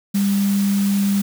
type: tone in noise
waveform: sine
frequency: 199.5 Hz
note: G3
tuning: 31 cents sharp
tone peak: -15 dBFS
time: 0.14-1.22 s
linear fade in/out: 10 ms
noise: white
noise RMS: -31 dBFS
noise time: 0.14-1.22 s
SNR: +13 dB
effects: none